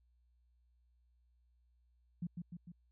sine tone with echo, 173.1 Hz, F3, 15 cents flat, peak -36 dBFS, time 2.22-2.27 s, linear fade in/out 5 ms, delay 150 ms, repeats 3, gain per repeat -4 dB, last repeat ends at 2.72 s, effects added 60 Hz sine -69 dBFS peak until 2.91 s

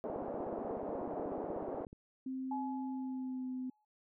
white band-pass noise, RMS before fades -40 dBFS, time 0.04-1.85 s, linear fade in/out 0 ms, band 230 to 700 Hz, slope 24 dB/octave
click train, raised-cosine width 3 ms, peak -38 dBFS, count 31, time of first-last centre 0.1-1.929 s, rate 16.4 Hz
sine tone with pitch glide, 261.6 to 256.2 Hz, C4 to C4, 0 to -36 cents, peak -37 dBFS, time 2.26-3.7 s, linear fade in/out 5 ms, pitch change -36 cents, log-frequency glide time 2.91-3.47 s
sine tone with exponential decay, 848 Hz, G#5, 36 cents sharp, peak -36 dBFS, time 2.51-3.85 s, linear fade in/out 5 ms, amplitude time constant 290 ms
effects none

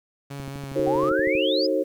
sawtooth tone with vibrato, 138.59 Hz, C#3, in tune, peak -29 dBFS, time 0.3-1.1 s, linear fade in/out 10 ms, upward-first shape sine, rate 4.4 Hz, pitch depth 23 cents each way
click train, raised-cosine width 3 ms, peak -24 dBFS, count 13, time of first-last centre 0.4-1.352 s, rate 12.6 Hz
sine chord, D# diminished seventh, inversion none, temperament just, 311.1 / 373.4 / 448 / 537.6 Hz, D#4 / F#4 / A4 / C5, 0 / +16 / +31 / +47 cents, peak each -26 / -27 / -28 / -23 dBFS, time 0.75-1.84 s, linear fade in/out 20 ms
sine exponential sweep, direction up, 734 to 5190 Hz, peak -25 dBFS, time 0.86-1.67 s, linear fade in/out 10 ms
effects 9-bit

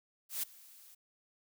blue noise with ADSR envelope, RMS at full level -34 dBFS, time 0.29-0.95 s, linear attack 140 ms, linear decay 8 ms, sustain -23 dB, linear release 9 ms, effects none

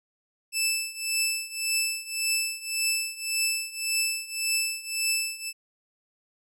15% pulse tone with tremolo, 2637 Hz, E7, in tune, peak -15 dBFS, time 0.52-5.53 s, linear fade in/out 50 ms, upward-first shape triangle, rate 1.8 Hz, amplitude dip 90%, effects none

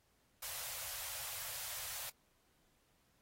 white band-stop noise, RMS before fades -44 dBFS, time 0.42-2.1 s, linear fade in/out 10 ms, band 140 to 490 Hz, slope 96 dB/octave, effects pink hiss -75 dBFS RMS until 3.21 s + AAC 48 kbps

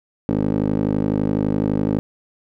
15% pulse tone with band-pass filter, 51.91 Hz, G#1, in tune, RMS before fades -20 dBFS, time 0.29-1.99 s, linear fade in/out 0 ms, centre 310 Hz, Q 3.3, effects none

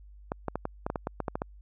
clicks, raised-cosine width 1 ms, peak -16 dBFS, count 12, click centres 0.319 / 0.483 / 0.556 / 0.654 / 0.865 / 0.901 / 0.958 / 1.071 / 1.203 / 1.282 / 1.355 / 1.419 s, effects added 50 Hz sine -48 dBFS peak until 1.61 s

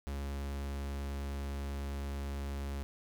45% pulse tone, 69.9 Hz, C#2, 15 cents sharp, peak -36 dBFS, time 0.07-2.83 s, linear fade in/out 0 ms, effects none

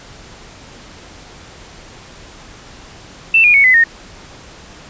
sine tone with pitch steps, 2669 / 2433 / 2219 / 2023 / 1844.2 Hz, E7 / D#7 / C#7 / B6 / A#6, +21 / -39 / +1 / +41 / -19 cents, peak -6 dBFS, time 3.34-3.84 s, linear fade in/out 5 ms, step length 100 ms, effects pink hiss -38 dBFS RMS until 4.89 s + resampled to 16000 Hz

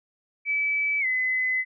sine tone with pitch glide, 2300 to 2026 Hz, D7 to B6, -37 to +44 cents, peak -22 dBFS, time 0.45-1.65 s, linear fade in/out 50 ms, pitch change -219 cents, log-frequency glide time 1-1.06 s, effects none

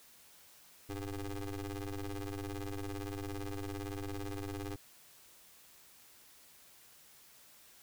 25% pulse ring-modulated tone, 101.4 Hz, G#2, 41 cents flat, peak -32 dBFS, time 0.89-4.76 s, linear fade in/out 5 ms, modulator 194 Hz, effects white hiss -60 dBFS RMS until 7.82 s

